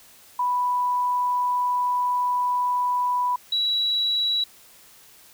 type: tone pair in turn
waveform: sine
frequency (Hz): 987.8 / 3908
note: B5 / B7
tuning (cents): 0 / -19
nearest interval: 2 octaves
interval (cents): 2381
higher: second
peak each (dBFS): -20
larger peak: neither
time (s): 0.39-3.36 / 3.52-4.44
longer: first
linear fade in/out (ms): 5
effects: white hiss -51 dBFS RMS until 5.33 s